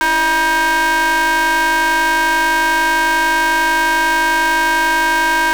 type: ring-modulated tone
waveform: 45% pulse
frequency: 311.1 Hz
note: D#4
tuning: in tune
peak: -9 dBFS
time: 0.01-5.53 s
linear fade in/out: 0 ms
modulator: 1270 Hz
effects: none